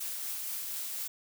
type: noise with tremolo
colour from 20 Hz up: blue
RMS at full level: -36 dBFS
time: 0-1.08 s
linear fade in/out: 10 ms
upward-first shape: triangle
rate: 4.2 Hz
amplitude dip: 25%
effects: none

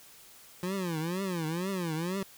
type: tone with vibrato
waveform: 25% pulse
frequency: 175 Hz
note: F3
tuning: 4 cents sharp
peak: -27 dBFS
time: 0.63-2.23 s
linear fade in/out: 2 ms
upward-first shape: triangle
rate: 2.1 Hz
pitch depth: 230 cents each way
effects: white hiss -54 dBFS RMS until 2.37 s

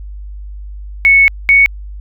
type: tone pair in turn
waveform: sine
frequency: 2209 / 2223 Hz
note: C#7 / C#7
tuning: -7 / +4 cents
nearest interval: unison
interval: 11 cents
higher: second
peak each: -4 dBFS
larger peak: neither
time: 1.05-1.28 / 1.49-1.66 s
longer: first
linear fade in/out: 0 ms
effects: added 50 Hz sine -25 dBFS peak until 2 s

